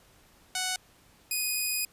5% pulse tone pair in turn, 741 / 2486 Hz, F#5 / D#7, +2 / -2 cents, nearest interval octave + major sixth, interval 2096 cents, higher second, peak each -17 dBFS, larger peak neither, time 0.55-0.76 / 1.31-1.85 s, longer second, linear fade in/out 2 ms, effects pink hiss -60 dBFS RMS until 1.92 s + resampled to 32000 Hz

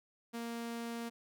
sawtooth tone, 233.1 Hz, A#3, in tune, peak -35 dBFS, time 0.33-1.1 s, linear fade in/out 20 ms, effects none

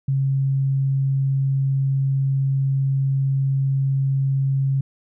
sine tone, 135.9 Hz, C#3, 34 cents flat, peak -17 dBFS, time 0.08-4.81 s, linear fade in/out 5 ms, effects none

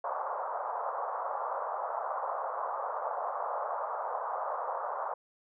white band-pass noise, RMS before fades -35 dBFS, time 0.04-5.14 s, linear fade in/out 5 ms, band 530 to 1200 Hz, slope 48 dB/octave, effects none

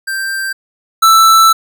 square tone pair in turn, 1574 / 1323.6 Hz, G6 / E6, +7 / +7 cents, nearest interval minor third, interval 300 cents, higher first, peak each -17 / -5 dBFS, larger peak second, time 0.07-0.53 / 1.02-1.53 s, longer second, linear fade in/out 10 ms, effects none

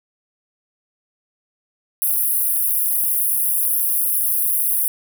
pink high-pass noise, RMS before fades -19 dBFS, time 2.02-4.88 s, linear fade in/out 0 ms, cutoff 9900 Hz, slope 96 dB/octave, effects none

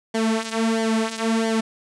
sawtooth tone with flanger, 224 Hz, A3, 31 cents sharp, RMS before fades -22 dBFS, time 0.14-1.61 s, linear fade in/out 10 ms, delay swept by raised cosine 0.76 to 4.56 ms, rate 1.5 Hz, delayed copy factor -0.75, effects resampled to 22050 Hz + 8-bit

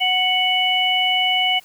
harmonic tone, 740 Hz, F#5, in tune, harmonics 1 / 3 / 4, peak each -22 / -21 / -18 dBFS, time 0-1.6 s, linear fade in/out 20 ms, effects white hiss -50 dBFS RMS until 1.64 s

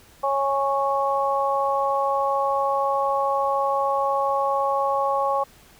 harmonic tone, 275.9 Hz, C#4, 8 cents flat, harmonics 2 / 3 / 4, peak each -24 / -24 / -24 dBFS, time 0.23-5.44 s, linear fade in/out 10 ms, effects pink hiss -52 dBFS RMS until 5.79 s

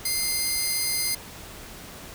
10% pulse tone pair together, 2093 / 4878 Hz, C7 / D#8, 0 / -35 cents, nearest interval octave + minor third, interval 1465 cents, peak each -19 dBFS, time 0.05-1.15 s, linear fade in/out 5 ms, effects pink hiss -42 dBFS RMS until 2.14 s

